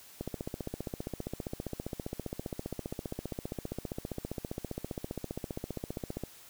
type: click train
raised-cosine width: 2 ms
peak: -22 dBFS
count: 92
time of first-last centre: 0.21-6.236 s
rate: 15.1 Hz
effects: white hiss -54 dBFS RMS until 6.49 s